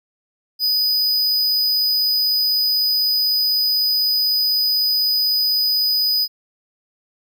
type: tone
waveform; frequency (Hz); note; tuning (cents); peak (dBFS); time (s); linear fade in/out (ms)
square; 4978; D#8; 0; -16; 0.59-6.28; 50
effects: none